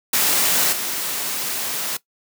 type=noise with level steps; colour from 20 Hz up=white; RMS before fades=-18 / -25 dBFS; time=0.13-1.97 s; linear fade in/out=5 ms; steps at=0.72 s; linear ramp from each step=10 ms; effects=noise-tail reverb RT60 0.1 s tail -18 dB re dry + high-pass 150 Hz 12 dB/octave